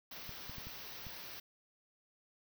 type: band-stop noise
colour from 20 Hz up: white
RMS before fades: -48 dBFS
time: 0.11-1.4 s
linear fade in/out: 5 ms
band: 6000 to 14000 Hz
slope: 96 dB/octave
type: clicks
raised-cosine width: 5 ms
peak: -36 dBFS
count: 5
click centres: 0.293 / 0.496 / 0.583 / 0.67 / 1.068 s
effects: none